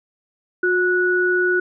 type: tone pair together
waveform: sine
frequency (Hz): 361.5 / 1470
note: F#4 / F#6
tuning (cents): -40 / -12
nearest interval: 2 octaves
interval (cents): 2428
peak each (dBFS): -18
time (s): 0.63-1.6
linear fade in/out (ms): 5
effects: none